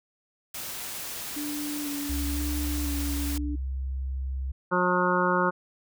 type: noise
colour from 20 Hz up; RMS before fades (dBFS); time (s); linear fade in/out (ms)
white; -36; 0.54-3.38; 5
type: tone with vibrato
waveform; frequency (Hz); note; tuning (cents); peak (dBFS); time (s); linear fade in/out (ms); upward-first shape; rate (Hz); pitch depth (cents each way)
sine; 290.6; D4; -18; -31; 1.36-3.56; 10; square; 1; 22
type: tone with pitch glide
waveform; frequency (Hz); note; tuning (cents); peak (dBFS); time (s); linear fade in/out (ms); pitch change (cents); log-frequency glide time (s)
sine; 67.6 to 66.13; C#2 to C2; -43 to +19; -28; 2.09-4.52; 10; -38; 2.97-3.35
type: harmonic tone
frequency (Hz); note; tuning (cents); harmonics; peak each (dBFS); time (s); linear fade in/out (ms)
180; F#3; -47; 1 / 2 / 3 / 5 / 6 / 7 / 8; -29 / -29 / -29 / -29 / -29 / -29 / -29; 4.71-5.51; 20
effects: none